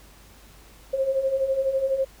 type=beating tone pair; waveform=sine; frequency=526 / 538 Hz; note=C5 / C5; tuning=+9 / +48 cents; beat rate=12 Hz; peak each=-28 / -22 dBFS; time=0.93-2.05 s; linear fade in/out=10 ms; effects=added 50 Hz sine -51 dBFS peak until 2.2 s + pink hiss -52 dBFS RMS until 2.2 s